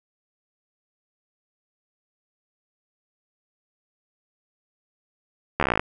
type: slowing click train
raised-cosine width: 0.5 ms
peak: -5 dBFS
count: 13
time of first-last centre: 5.6-5.795 s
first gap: 13 ms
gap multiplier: 1.04
effects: none